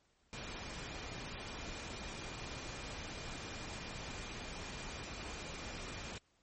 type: tone in noise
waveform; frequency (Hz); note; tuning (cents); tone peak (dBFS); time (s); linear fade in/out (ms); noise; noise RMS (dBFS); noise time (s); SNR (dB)
sine; 2412; D7; +46; -56; 0.33-6.18; 0; pink; -45; 0.33-6.18; -14
effects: pink hiss -74 dBFS RMS until 6.42 s + MP3 32 kbps